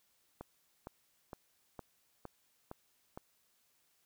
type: click train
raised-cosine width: 1 ms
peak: -30 dBFS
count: 7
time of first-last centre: 0.41-3.175 s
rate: 2.17 Hz
effects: white hiss -74 dBFS RMS until 4.05 s